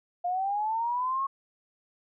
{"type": "linear sweep", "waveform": "sine", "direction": "up", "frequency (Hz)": [698.5, 1101], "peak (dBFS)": -26, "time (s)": [0.24, 1.27], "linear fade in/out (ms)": 10, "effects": []}